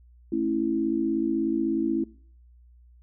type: chord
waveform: sine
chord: A major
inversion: none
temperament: equal with one note detuned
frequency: 220 / 273.2 / 329.6 Hz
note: A3 / C#4 / E4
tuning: 0 / -25 / 0 cents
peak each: -31 / -28 / -25 dBFS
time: 0.32-2.04 s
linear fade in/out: 5 ms
effects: noise-tail reverb RT60 0.5 s tail -22 dB re dry + added 60 Hz sine -51 dBFS peak until 3.02 s